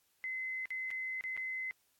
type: tone with dropouts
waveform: sine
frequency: 2048 Hz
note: C7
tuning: 38 cents flat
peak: -36 dBFS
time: 0.24-1.71 s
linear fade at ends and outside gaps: 0 ms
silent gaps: 0.656-0.705 / 0.905-0.912 / 1.21-1.239 / 1.366-1.375 s
effects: white hiss -74 dBFS RMS until 1.99 s + AAC 64 kbps